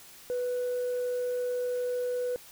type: tone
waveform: sine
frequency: 494.4 Hz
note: B4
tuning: 2 cents sharp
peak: -26 dBFS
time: 0.3-2.36 s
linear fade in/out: 0 ms
effects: tanh soft clip ceiling -26 dBFS + white hiss -51 dBFS RMS until 2.51 s